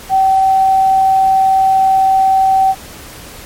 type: tone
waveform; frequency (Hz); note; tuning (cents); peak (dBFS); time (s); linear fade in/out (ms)
sine; 768; G5; -36; -7; 0.09-2.75; 50
effects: pink hiss -33 dBFS RMS until 3.45 s + MP3 64 kbps